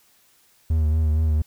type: tone with vibrato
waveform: triangle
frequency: 78.1 Hz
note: D#2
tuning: 7 cents sharp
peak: -15 dBFS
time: 0.7-1.42 s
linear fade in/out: 5 ms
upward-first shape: sine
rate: 4.3 Hz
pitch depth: 38 cents each way
effects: white hiss -59 dBFS RMS until 1.46 s